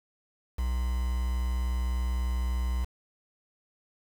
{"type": "tone with quantisation", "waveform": "triangle", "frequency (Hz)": 61.74, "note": "B1", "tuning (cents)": 0, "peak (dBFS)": -24, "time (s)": [0.58, 2.85], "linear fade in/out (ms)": 10, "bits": 7, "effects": []}